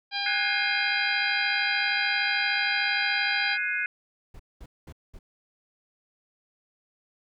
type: harmonic tone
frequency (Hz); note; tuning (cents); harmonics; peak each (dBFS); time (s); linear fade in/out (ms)
804; G5; +44; 1 / 2 / 3 / 4 / 5 / 6; -34 / -34 / -34 / -34 / -34 / -34; 0.11-3.58; 50
type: chord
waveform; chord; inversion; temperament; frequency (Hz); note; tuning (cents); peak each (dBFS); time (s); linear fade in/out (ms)
sine; Ab dominant seventh; third; equal with one note detuned; 1480 / 1661.2 / 2120 / 2489; Gb6 / Ab6 / C7 / Eb7; 0 / 0 / +22 / 0; -31; 0.26-3.86; 2
type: noise bursts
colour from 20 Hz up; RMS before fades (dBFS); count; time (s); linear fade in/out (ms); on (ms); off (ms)
brown; -43; 4; 4.34-5.19; 5; 55; 210
effects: none